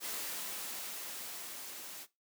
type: noise with level ramp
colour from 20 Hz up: white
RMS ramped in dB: -39 to -47 dBFS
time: 0-2.07 s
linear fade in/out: 50 ms
effects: noise-tail reverb RT60 0.2 s tail -17 dB re dry + high-pass 200 Hz 12 dB/octave